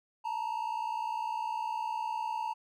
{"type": "tone pair together", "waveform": "triangle", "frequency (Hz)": [880, 939.9], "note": ["A5", "A#5"], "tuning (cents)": [0, 14], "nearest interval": "minor second", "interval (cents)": 114, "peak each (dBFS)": [-33, -33], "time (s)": [0.24, 2.54], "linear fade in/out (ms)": 20, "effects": []}